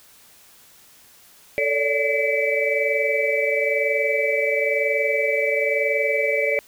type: tone cluster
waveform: sine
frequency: 442.7 / 568 / 589 / 2030 / 2304 Hz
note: A4 / C#5 / D5 / B6 / D7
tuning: +11 / +42 / +5 / +47 / -34 cents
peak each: -25 / -23 / -30 / -27 / -23 dBFS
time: 1.58-6.59 s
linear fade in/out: 0 ms
effects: white hiss -51 dBFS RMS until 6.67 s